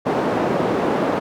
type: band-pass noise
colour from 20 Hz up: white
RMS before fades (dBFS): -20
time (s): 0.05-1.2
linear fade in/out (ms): 20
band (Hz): 180 to 630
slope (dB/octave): 12
effects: none